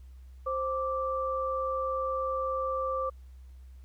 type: tone pair together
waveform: sine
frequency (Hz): 525.7 / 1171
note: C5 / D6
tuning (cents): +8 / -5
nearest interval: octave + major second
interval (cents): 1387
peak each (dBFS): -31 / -31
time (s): 0.46-3.1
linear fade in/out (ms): 10
effects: added 64 Hz sine -46 dBFS peak until 3.84 s + pink hiss -70 dBFS RMS until 3.84 s